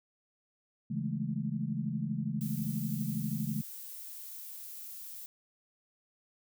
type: chord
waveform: sine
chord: A major seventh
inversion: first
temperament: equal with one note detuned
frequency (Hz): 138.59 / 164.15 / 207.7 / 220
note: C#3 / E3 / G#3 / A3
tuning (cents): 0 / -7 / 0 / 0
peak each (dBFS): -37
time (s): 0.9-3.62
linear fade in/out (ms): 10
type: noise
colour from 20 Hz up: violet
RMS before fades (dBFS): -45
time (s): 2.41-5.26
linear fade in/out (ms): 0
effects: none

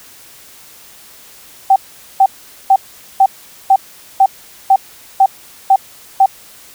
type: tone bursts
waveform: sine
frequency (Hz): 775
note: G5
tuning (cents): -20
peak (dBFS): -4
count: 10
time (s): 1.7-6.26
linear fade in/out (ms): 5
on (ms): 60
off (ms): 440
effects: white hiss -40 dBFS RMS until 6.74 s

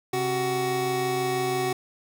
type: tone pair together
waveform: 25% pulse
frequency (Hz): 133.2 / 373.6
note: C3 / F#4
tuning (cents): +31 / +17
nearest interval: octave + tritone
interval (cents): 1786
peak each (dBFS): -28 / -21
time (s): 0.13-1.73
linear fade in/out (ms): 5
effects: none

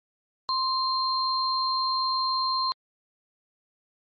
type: tone pair together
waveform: sine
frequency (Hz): 1046.5 / 4176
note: C6 / C8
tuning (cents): 0 / -4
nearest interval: 2 octaves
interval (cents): 2396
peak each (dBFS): -25 / -27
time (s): 0.49-2.72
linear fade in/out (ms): 0
effects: MP3 32 kbps

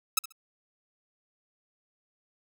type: tone with echo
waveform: 5% pulse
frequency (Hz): 1300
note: E6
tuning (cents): -24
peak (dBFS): -9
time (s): 0.17-0.19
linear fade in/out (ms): 5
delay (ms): 67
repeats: 2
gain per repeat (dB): -15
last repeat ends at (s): 0.324
effects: none

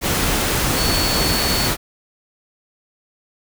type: tone in noise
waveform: sine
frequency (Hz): 4435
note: C#8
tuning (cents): 0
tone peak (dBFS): -22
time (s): 0.75-1.71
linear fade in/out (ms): 50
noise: pink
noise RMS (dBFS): -19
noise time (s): 0.01-1.77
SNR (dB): -6
effects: none

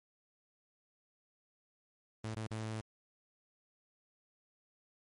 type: tone with dropouts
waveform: sawtooth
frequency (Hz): 110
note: A2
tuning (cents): 0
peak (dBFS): -34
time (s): 2.24-2.81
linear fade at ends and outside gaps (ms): 5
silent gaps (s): 2.347-2.363 / 2.47-2.508
effects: MP3 48 kbps

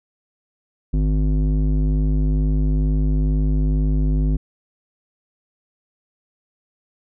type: tone with low-pass filter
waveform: square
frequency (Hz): 51.1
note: G#1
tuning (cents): -27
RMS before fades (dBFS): -18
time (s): 0.93-4.37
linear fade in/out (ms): 10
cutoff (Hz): 240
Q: 1.7
effects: none

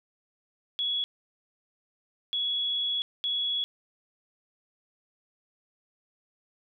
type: tone bursts at uneven times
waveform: sine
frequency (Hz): 3366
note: G#7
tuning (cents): +23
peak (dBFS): -26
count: 3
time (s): 0.79-1.04 / 2.33-3.02 / 3.24-3.64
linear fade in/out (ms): 0
effects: none

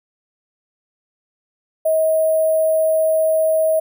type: tone with sample-and-hold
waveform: sine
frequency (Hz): 635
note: D#5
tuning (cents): +35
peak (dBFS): -13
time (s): 1.85-3.8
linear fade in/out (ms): 10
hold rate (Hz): 11025
effects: none

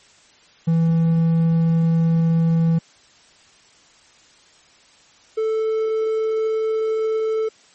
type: tone pair in turn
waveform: triangle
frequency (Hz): 164.81 / 440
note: E3 / A4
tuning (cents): 0 / 0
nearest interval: octave + perfect fourth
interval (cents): 1700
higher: second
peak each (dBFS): -12 / -16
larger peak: first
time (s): 0.67-2.79 / 5.37-7.49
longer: neither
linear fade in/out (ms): 10
effects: white hiss -52 dBFS RMS until 7.74 s + MP3 32 kbps

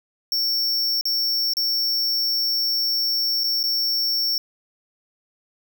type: tone with dropouts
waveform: square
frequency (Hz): 5460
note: F8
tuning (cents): -40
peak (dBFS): -20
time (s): 0.32-4.38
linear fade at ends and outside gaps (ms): 1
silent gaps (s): 1.011-1.054 / 1.536-1.569 / 3.436-3.441 / 3.63-3.638
effects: none

